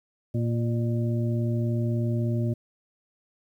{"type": "harmonic tone with a mistuned harmonic", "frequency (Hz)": 116.54, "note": "A#2", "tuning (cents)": 0, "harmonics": [1, 2, 3, 5], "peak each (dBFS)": [-24, -30, -34, -38], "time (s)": [0.34, 2.54], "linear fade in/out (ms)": 10, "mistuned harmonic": 5, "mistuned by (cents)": 44, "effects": ["10-bit"]}